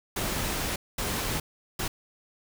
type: noise bursts at uneven times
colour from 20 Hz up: pink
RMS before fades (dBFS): -30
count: 3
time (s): 0.16-0.76 / 0.98-1.4 / 1.79-1.88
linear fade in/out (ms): 5
effects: none